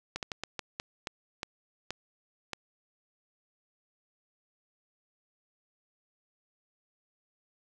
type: slowing click train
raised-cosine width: 0.2 ms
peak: -17 dBFS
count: 10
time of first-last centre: 0.16-2.533 s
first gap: 68 ms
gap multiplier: 1.32
effects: none